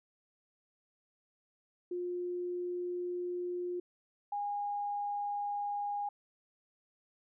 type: tone pair in turn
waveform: sine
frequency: 355.3 / 817.7 Hz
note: F4 / G#5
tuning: +30 / -27 cents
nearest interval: octave + major second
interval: 1443 cents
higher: second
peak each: -34 / -33 dBFS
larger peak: second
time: 1.91-3.8 / 4.32-6.09 s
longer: first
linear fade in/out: 5 ms
effects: none